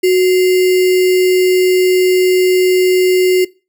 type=tone with sample-and-hold; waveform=sine; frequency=368.5 Hz; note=F#4; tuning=7 cents flat; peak=-7 dBFS; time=0.03-3.45 s; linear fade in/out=10 ms; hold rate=2450 Hz; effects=noise-tail reverb RT60 0.3 s tail -22 dB re dry